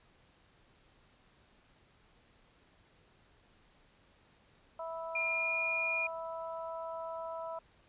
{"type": "harmonic tone", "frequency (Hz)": 328, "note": "E4", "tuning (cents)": -9, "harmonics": [2, 3, 4], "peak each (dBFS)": [-40, -43, -47], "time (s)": [4.79, 7.59], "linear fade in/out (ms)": 5}
{"type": "tone with pitch glide", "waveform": "sine", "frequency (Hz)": [2406, 2428], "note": ["D7", "D#7"], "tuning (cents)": [41, -43], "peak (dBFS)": -31, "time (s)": [5.15, 6.07], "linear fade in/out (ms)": 5, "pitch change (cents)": 16, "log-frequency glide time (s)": [5.29, 5.52]}
{"effects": ["pink hiss -66 dBFS RMS until 7.88 s", "resampled to 8000 Hz"]}